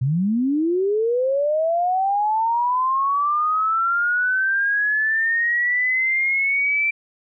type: linear sweep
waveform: sine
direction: up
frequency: 120.2 to 2345 Hz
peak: -17 dBFS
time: 0.01-6.91 s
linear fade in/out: 10 ms
effects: none